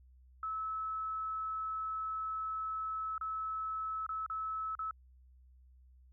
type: tone with dropouts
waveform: sine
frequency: 1300 Hz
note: E6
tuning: 24 cents flat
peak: -35 dBFS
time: 0.43-4.91 s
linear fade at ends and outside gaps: 2 ms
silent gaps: 3.18-3.211 / 4.065-4.091 / 4.263-4.299 / 4.752-4.791 s
effects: added 63 Hz sine -58 dBFS peak until 6.12 s